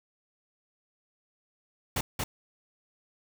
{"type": "noise with echo", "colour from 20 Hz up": "pink", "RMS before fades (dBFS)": -29, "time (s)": [1.96, 2.01], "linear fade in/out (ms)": 5, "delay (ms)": 230, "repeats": 1, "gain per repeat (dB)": -2, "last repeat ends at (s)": 2.24, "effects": []}